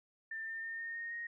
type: tone with pitch steps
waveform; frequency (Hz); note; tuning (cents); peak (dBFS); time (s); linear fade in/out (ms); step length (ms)
sine; 1789 / 1804.6 / 1820.3 / 1836.1 / 1852.1 / 1868.2; A6 / A6 / A#6 / A#6 / A#6 / A#6; +28 / +43 / -42 / -27 / -12 / +3; -39; 0.31-1.27; 5; 160
effects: none

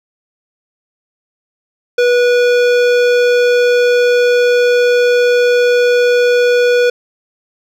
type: tone with hard clipping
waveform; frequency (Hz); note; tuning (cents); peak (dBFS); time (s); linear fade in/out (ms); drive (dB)
sine; 487.5; B4; -23; -10; 1.98-6.9; 5; 16
effects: none

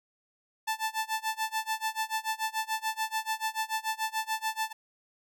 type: tone with tremolo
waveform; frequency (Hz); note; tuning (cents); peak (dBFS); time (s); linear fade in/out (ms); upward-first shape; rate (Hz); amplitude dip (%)
sawtooth; 880; A5; 0; -23; 0.67-4.73; 10; sine; 6.9; 95
effects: none

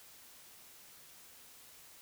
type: silence
effects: white hiss -57 dBFS RMS until 2.01 s

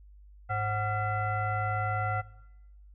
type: tone with frequency modulation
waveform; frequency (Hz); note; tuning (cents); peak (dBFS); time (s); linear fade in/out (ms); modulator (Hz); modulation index
sine; 740; F#5; 0; -27; 0.49-2.22; 20; 636; 1.4
effects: noise-tail reverb RT60 0.9 s tail -20 dB re dry + added 50 Hz sine -50 dBFS peak until 2.94 s

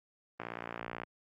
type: click train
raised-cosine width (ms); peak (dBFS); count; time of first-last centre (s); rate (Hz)
0.5; -23; 38; 0.4-1.035; 58.3
effects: high-pass 100 Hz 12 dB/octave + Opus 32 kbps

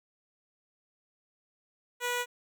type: tone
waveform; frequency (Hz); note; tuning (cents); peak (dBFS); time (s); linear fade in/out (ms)
10% pulse; 487.9; B4; -21; -21; 2-2.26; 50
effects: none

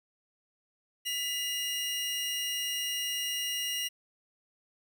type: tone pair together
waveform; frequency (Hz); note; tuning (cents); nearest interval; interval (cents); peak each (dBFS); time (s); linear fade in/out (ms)
sawtooth; 1988 / 2850; B6 / F7; +11 / +34; tritone; 623; -37 / -28; 1.05-3.89; 20
effects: none

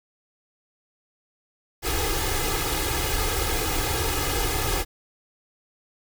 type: noise with comb filter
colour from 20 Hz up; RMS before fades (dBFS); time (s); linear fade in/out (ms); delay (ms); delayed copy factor
pink; -25; 1.82-4.85; 50; 2.4; +0.9
effects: none

